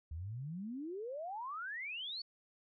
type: exponential sweep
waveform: sine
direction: up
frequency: 73.42 to 4568 Hz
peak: -40 dBFS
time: 0.11-2.22 s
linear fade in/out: 5 ms
effects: none